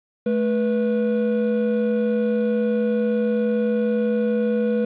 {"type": "tone pair together", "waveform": "triangle", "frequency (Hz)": [217.3, 487.8], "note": ["A3", "B4"], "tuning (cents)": [-21, -21], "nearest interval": "octave + major second", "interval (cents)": 1400, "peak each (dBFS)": -19, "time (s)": [0.26, 4.85], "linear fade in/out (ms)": 5, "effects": ["resampled to 8000 Hz", "8-bit"]}